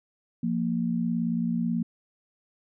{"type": "tone pair together", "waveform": "sine", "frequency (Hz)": [174.25, 232.6], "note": ["F3", "A#3"], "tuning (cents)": [-4, -4], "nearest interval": "perfect fourth", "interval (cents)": 500, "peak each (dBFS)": [-28, -26], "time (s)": [0.43, 1.83], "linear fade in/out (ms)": 5, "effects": []}